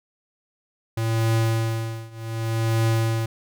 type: tone with tremolo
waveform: square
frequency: 113 Hz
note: A2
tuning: 47 cents sharp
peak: -18 dBFS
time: 0.97-3.26 s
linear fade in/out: 5 ms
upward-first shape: triangle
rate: 0.66 Hz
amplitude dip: 95%
effects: none